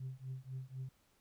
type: tone with tremolo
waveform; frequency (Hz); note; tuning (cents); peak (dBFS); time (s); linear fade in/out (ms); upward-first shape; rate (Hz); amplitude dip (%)
sine; 130.81; C3; 0; -37; 0-0.89; 5; triangle; 4; 100
effects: tanh soft clip ceiling -37 dBFS + pink hiss -73 dBFS RMS until 1.2 s